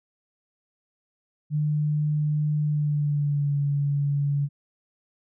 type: tone with pitch glide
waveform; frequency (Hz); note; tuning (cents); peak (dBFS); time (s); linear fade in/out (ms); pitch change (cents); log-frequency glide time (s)
sine; 150.2 to 142.67; D3 to D3; +39 to -50; -21; 1.5-4.49; 50; -89; 2.62-3.57
effects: none